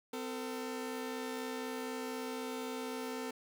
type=tone pair together; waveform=sawtooth; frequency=256.4 / 448.8 Hz; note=C4 / A4; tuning=-35 / +34 cents; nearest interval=minor seventh; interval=969 cents; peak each=-37 / -37 dBFS; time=0.13-3.31 s; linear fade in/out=5 ms; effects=none